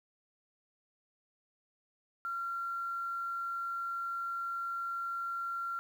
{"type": "tone with quantisation", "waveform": "sine", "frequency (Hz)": 1373, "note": "F6", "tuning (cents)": -30, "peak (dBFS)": -34, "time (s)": [2.25, 5.79], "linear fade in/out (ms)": 0, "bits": 10, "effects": []}